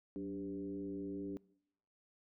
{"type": "tone with frequency modulation", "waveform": "sine", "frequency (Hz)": 291.4, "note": "D4", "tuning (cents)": -13, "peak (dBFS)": -39, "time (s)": [0.16, 1.37], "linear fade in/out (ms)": 0, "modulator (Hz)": 105, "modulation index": 1, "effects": ["noise-tail reverb RT60 0.8 s tail -24 dB re dry"]}